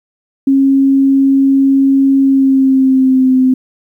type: tone with pitch glide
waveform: sine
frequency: 271.8 to 258.3 Hz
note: C#4 to C4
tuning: -34 to -22 cents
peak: -6 dBFS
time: 0.47-3.54 s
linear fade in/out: 5 ms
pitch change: -88 cents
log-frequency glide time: 2.2-3.35 s
effects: 8-bit